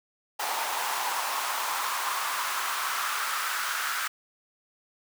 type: noise with high-pass filter sweep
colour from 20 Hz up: pink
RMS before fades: -30 dBFS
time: 0.39-4.08 s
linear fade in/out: 10 ms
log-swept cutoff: 850 to 1400 Hz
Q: 3.3
effects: none